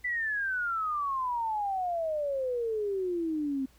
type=exponential sweep; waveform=sine; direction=down; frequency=2001 to 261.2 Hz; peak=-28 dBFS; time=0.04-3.66 s; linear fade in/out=10 ms; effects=added 59 Hz sine -59 dBFS peak until 3.78 s + pink hiss -63 dBFS RMS until 3.78 s